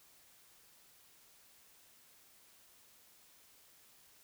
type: silence
effects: white hiss -64 dBFS RMS until 4.23 s